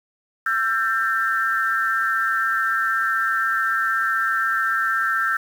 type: tone cluster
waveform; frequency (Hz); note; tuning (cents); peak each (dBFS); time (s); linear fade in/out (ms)
sine; 1342 / 1576 / 1803; E6 / G6 / A6; +31 / +9 / +42; -22 / -22 / -26; 0.46-5.37; 5
effects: 7-bit